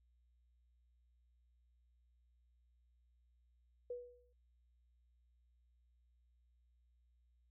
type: tone with exponential decay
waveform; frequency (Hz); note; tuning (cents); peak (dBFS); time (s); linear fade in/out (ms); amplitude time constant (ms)
sine; 488.4; B4; -19; -39; 3.9-4.33; 5; 92
effects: added 60 Hz sine -70 dBFS peak until 7.5 s